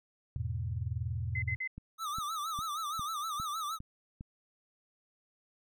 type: chord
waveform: sine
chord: E major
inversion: none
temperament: equal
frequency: 82.41 / 103.83 / 123.47 Hz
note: E2 / G#2 / B2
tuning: 0 / 0 / 0 cents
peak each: -37 dBFS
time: 0.36-1.56 s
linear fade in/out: 0 ms
type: tone bursts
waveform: sine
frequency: 2051 Hz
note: C7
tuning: 35 cents flat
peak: -33 dBFS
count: 3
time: 1.35-1.676 s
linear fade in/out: 5 ms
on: 74 ms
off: 52 ms
type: click train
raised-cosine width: 5 ms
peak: -31 dBFS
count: 7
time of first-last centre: 1.78-4.209 s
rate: 2.47 Hz
type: tone with vibrato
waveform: square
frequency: 1242 Hz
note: D#6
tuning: 3 cents flat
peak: -35 dBFS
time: 1.98-3.79 s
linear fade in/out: 50 ms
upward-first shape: sine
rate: 6.4 Hz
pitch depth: 120 cents each way
effects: none